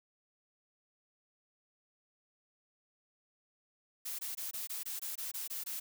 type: noise bursts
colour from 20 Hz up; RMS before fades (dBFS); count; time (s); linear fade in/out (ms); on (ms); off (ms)
blue; -40; 11; 4.05-5.8; 10; 140; 21
effects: none